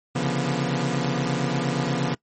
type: tone cluster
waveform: sawtooth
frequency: 134.9 / 143.4 / 171.3 / 241.6 Hz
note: C#3 / D3 / F3 / B3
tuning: -47 / -41 / -33 / -38 cents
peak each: -24 dBFS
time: 0.15-2.15 s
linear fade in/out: 10 ms
effects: noise-tail reverb RT60 0.1 s tail -22 dB re dry + MP3 32 kbps